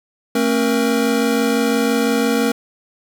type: tone cluster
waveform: square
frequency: 224.3 / 270.2 / 471.6 Hz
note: A3 / C#4 / A#4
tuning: +34 / -44 / +20 cents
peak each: -20 dBFS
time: 0.35-2.52 s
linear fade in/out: 5 ms
effects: none